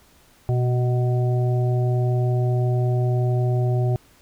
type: harmonic tone with a mistuned harmonic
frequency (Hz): 124.4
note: B2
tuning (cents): +13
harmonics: 1 / 3 / 5 / 6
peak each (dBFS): -18 / -28 / -32 / -34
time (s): 0.49-3.96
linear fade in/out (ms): 0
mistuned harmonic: 1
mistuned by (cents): -25
effects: pink hiss -55 dBFS RMS until 4.21 s